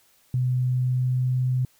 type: tone with pitch glide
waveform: sine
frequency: 126.4 to 127.5 Hz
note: B2 to C3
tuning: +41 to -44 cents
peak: -20 dBFS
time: 0.34-1.65 s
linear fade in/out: 2 ms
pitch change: +15 cents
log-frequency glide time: 0.61-1.43 s
effects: white hiss -61 dBFS RMS until 1.79 s